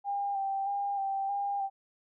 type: tone with vibrato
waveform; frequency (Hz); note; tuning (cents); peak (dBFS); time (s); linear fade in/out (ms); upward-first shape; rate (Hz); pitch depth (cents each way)
sine; 793; G5; +20; -29; 0.04-1.7; 50; square; 1.6; 23
effects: none